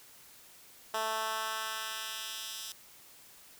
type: tone with high-pass filter sweep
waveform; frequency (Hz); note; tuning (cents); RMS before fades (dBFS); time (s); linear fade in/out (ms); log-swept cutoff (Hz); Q
10% pulse; 220; A3; 0; -37; 0.94-2.72; 2; 690 to 4400; 1
effects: white hiss -56 dBFS RMS until 3.59 s